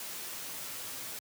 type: noise with comb filter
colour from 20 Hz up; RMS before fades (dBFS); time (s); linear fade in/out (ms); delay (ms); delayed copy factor
white; -41; 0-1.19; 2; 13; -0.55
effects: high-pass 80 Hz 12 dB/octave